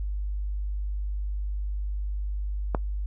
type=click; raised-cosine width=1 ms; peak=-11 dBFS; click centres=2.748 s; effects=noise-tail reverb RT60 0.1 s tail -20 dB re dry + added 50 Hz sine -27 dBFS peak until 3.06 s